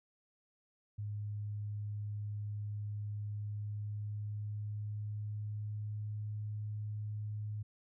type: tone with pitch glide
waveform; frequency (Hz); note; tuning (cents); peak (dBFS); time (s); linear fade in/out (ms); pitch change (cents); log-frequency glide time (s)
sine; 104.1 to 105.68; G#2 to G#2; +5 to +31; -37; 0.98-7.63; 10; +26; 3.27-6.18
effects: none